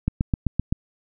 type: click train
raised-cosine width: 5 ms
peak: -8 dBFS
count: 6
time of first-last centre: 0.08-0.725 s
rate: 7.75 Hz
effects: none